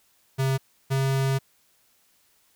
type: tone pair in turn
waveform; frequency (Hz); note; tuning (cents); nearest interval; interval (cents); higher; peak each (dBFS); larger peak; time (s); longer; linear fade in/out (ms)
square; 133.8 / 134.81; C3 / C#3; +39 / -48; unison; 13; second; -22; neither; 0.38-0.58 / 0.9-1.39; second; 20
effects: white hiss -64 dBFS RMS until 2.55 s